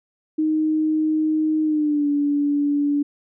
sine tone with pitch glide, 311.1 to 288.6 Hz, D#4 to D4, 0 to -30 cents, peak -17 dBFS, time 0.38-3.03 s, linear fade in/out 10 ms, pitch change -130 cents, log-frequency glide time 1.63-2.08 s, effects none

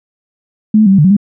sine tone with pitch steps, 214.3 / 216.8 / 192.4 / 195.6 / 148.6 / 188.3 / 203.5 Hz, A3 / A3 / G3 / G3 / D3 / F#3 / G#3, -45 / -25 / -32 / -4 / +21 / +31 / -35 cents, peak -4 dBFS, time 0.74-1.167 s, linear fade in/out 5 ms, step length 61 ms, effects none

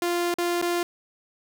sawtooth tone with dropouts, 348 Hz, F4, 6 cents flat, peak -19 dBFS, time 0.02-0.83 s, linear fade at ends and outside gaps 2 ms, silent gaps 0.341-0.384 / 0.616-0.624 s, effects none

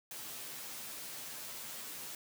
white noise with comb filter, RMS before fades -45 dBFS, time 0.11-2.15 s, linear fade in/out 2 ms, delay 11 ms, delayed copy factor -0.65, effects high-pass 100 Hz 12 dB/octave

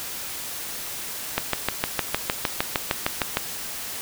click train, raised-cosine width 0.3 ms, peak -4 dBFS, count 14, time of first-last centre 1.38-3.371 s, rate 6.53 Hz, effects white hiss -33 dBFS RMS until 4.01 s

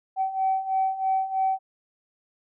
sine beating tone pair, 763 / 766.1 Hz, G5 / G5, -47 / -40 cents, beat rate 3.1 Hz, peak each -27 / -23 dBFS, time 0.16-1.59 s, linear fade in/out 50 ms, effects tanh soft clip ceiling -15 dBFS

